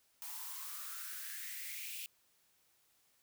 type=noise with high-pass filter sweep; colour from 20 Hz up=blue; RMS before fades=-45 dBFS; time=0.22-2.06 s; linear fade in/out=0 ms; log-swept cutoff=840 to 2700 Hz; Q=5.7; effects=white hiss -73 dBFS RMS until 3.22 s

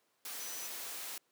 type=tone in noise; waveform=sine; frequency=5960 Hz; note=F#8; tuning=12 cents sharp; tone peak=-46 dBFS; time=0.4-0.67 s; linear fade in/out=2 ms; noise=white; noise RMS=-43 dBFS; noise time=0.25-1.18 s; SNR=-6 dB; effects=pink hiss -75 dBFS RMS until 1.31 s + high-pass 300 Hz 12 dB/octave

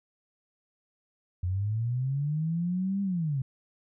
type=linear two-way sweep; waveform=sine; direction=up then down; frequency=87 to 200.6 to 127.6 Hz; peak=-26 dBFS; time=1.43-3.42 s; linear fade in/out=5 ms; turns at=3.02 s; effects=none

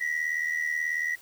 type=tone pair together; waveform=sine; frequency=1897.1 / 1975.5 Hz; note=A#6 / B6; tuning=+30 / 0 cents; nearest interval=minor second; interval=70 cents; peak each=-27 dBFS; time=0-1.16 s; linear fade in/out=20 ms; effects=tanh soft clip ceiling -23 dBFS + white hiss -53 dBFS RMS until 1.21 s

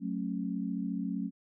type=chord; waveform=sine; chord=F# minor; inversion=none; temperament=equal with one note detuned; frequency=185 / 220 / 273.2 Hz; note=F#3 / A3 / C#4; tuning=0 / 0 / -25 cents; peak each=-35 / -36 / -36 dBFS; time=0-1.31 s; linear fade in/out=50 ms; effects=none

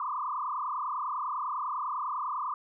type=tone with frequency modulation; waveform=sine; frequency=1104 Hz; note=C#6; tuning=7 cents flat; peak=-30 dBFS; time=0-2.54 s; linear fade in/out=2 ms; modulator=30 Hz; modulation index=4.2; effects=none

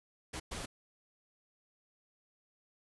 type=noise bursts at uneven times; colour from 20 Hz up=pink; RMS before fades=-41 dBFS; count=2; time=0.33-0.4 / 0.51-0.66 s; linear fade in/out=10 ms; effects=resampled to 24000 Hz

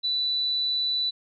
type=tone; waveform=sine; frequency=3972 Hz; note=B7; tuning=9 cents sharp; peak=-23 dBFS; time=0.03-1.11 s; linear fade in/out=20 ms; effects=none

